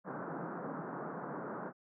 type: band-pass noise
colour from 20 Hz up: pink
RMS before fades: -42 dBFS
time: 0.04-1.73 s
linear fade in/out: 50 ms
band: 150 to 1500 Hz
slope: 48 dB/octave
effects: none